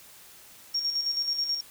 sine tone with tremolo, 5550 Hz, F8, 12 cents flat, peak -24 dBFS, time 0.74-1.61 s, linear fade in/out 10 ms, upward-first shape square, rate 9.3 Hz, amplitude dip 50%, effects white hiss -51 dBFS RMS until 1.7 s

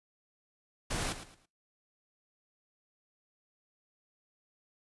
pink noise with echo, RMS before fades -34 dBFS, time 0.9-1.13 s, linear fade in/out 10 ms, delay 110 ms, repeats 3, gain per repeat -11 dB, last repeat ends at 1.46 s, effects noise-tail reverb RT60 0.3 s tail -23 dB re dry + resampled to 24000 Hz

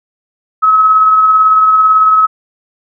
sine tone with tremolo, 1284 Hz, E6, 46 cents flat, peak -3 dBFS, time 0.62-2.27 s, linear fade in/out 20 ms, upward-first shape triangle, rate 18 Hz, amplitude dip 35%, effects none

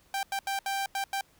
sawtooth tone bursts at uneven times, 786 Hz, G5, 4 cents sharp, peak -25 dBFS, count 6, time 0.14-0.23 / 0.32-0.39 / 0.47-0.59 / 0.66-0.86 / 0.95-1.04 / 1.13-1.21 s, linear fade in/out 2 ms, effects pink hiss -63 dBFS RMS until 1.39 s

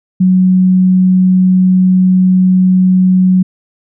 sine tone, 185 Hz, F#3, in tune, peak -5 dBFS, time 0.2-3.43 s, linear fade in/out 10 ms, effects none

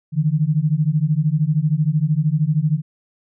sine beating tone pair, 146.83 / 159.83 Hz, D3 / D#3, 0 / +47 cents, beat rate 13 Hz, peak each -18 dBFS, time 0.12-2.82 s, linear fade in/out 50 ms, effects none

